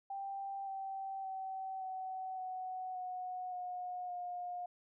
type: tone with pitch steps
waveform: sine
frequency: 786 / 775.2 / 764.5 / 754 / 743.6 / 733.4 / 723.3 / 713.3 Hz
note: G5 / G5 / G5 / F#5 / F#5 / F#5 / F#5 / F5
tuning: +4 / -20 / -44 / +32 / +8 / -15 / -39 / +36 cents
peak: -39 dBFS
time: 0.1-4.66 s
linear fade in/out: 5 ms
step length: 570 ms
effects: none

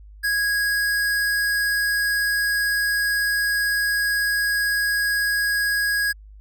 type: tone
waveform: square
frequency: 1653 Hz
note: G#6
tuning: 9 cents flat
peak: -20 dBFS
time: 0.23-6.13 s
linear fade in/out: 20 ms
effects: added 51 Hz sine -41 dBFS peak until 6.4 s

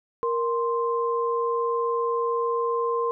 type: tone pair together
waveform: sine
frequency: 467.8 / 1046.5 Hz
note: A#4 / C6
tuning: +6 / 0 cents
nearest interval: octave + major second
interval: 1394 cents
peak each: -24 / -26 dBFS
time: 0.23-3.11 s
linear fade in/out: 0 ms
effects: none

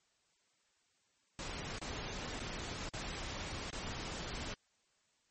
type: noise with dropouts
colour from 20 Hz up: pink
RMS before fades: -42 dBFS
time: 1.39-4.54 s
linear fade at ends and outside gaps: 1 ms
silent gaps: 1.785-1.815 / 2.395-2.4 / 2.89-2.936 / 3.704-3.729 s
effects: white hiss -75 dBFS RMS until 5.3 s + MP3 32 kbps

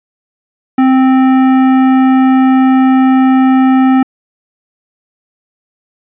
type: tone with hard clipping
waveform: triangle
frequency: 261.6 Hz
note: C4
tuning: in tune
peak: -7 dBFS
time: 0.78-4.03 s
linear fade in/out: 5 ms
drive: 17 dB
effects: resampled to 8000 Hz

